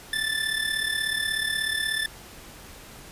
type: tone with amplitude modulation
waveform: 25% pulse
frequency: 1760 Hz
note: A6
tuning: in tune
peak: -18 dBFS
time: 0.13-2.06 s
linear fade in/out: 2 ms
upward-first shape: sine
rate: 36.5 Hz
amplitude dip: 65%
effects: pink hiss -45 dBFS RMS until 3.11 s + resampled to 32000 Hz